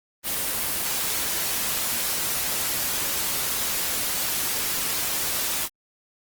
white noise, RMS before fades -26 dBFS, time 0.23-5.69 s, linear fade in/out 50 ms, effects Opus 24 kbps

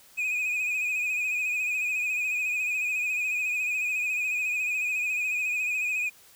triangle tone with vibrato, 2489 Hz, D#7, in tune, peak -24 dBFS, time 0.17-6.1 s, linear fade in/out 20 ms, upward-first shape sine, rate 14 Hz, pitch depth 49 cents each way, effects white hiss -55 dBFS RMS until 6.35 s

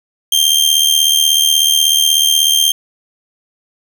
sawtooth tone with amplitude modulation, 3176 Hz, G7, 22 cents sharp, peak -3 dBFS, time 0.32-2.72 s, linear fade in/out 5 ms, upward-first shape sine, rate 76.4 Hz, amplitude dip 70%, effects none

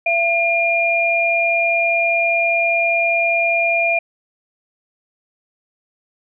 sine tone pair together, 675 / 2410 Hz, E5 / D7, +41 / +44 cents, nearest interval octave + minor seventh, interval 2203 cents, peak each -18 / -16 dBFS, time 0.06-3.99 s, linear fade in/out 5 ms, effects none

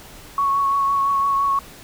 sine tone with vibrato, 1108.7 Hz, C#6, in tune, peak -16 dBFS, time 0.38-1.59 s, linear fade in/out 2 ms, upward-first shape triangle, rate 5.9 Hz, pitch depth 20 cents each way, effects pink hiss -42 dBFS RMS until 1.83 s

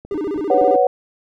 clicks, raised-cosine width 2 ms, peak -23 dBFS, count 7, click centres 0.05 / 0.123 / 0.155 / 0.271 / 0.361 / 0.393 / 0.616 s
triangle tone with vibrato, 349.2 Hz, F4, in tune, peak -18 dBFS, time 0.11-0.76 s, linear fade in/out 2 ms, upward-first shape square, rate 15 Hz, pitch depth 240 cents each way
sine chord, B suspended second, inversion none, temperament equal, 493.9 / 554.4 / 740 Hz, B4 / C#5 / F#5, 0 / 0 / 0 cents, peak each -16 dBFS, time 0.5-0.87 s, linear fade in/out 2 ms
effects none

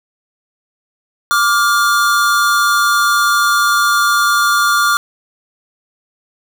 square tone pair together, 1171.2 / 1411 Hz, D6 / F6, -5 / +17 cents, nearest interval minor third, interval 322 cents, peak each -14 dBFS, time 1.31-4.97 s, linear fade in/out 0 ms, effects none

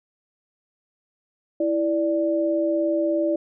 sine tone pair together, 329.6 / 587.3 Hz, E4 / D5, 0 / 0 cents, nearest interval minor seventh, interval 1000 cents, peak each -22 dBFS, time 1.6-3.36 s, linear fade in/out 5 ms, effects none

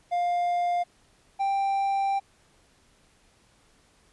triangle tone pair in turn, 703 / 787.1 Hz, F5 / G5, +11 / +7 cents, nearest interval major second, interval 196 cents, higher second, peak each -21 dBFS, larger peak neither, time 0.11-0.84 / 1.39-2.2 s, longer second, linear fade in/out 20 ms, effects pink hiss -62 dBFS RMS until 4.12 s + resampled to 24000 Hz

